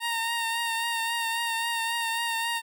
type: tone with vibrato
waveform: 15% pulse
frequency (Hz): 923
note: A#5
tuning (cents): -17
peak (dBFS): -20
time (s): 0-2.62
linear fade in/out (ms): 50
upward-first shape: triangle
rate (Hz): 3.7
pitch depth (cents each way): 33
effects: none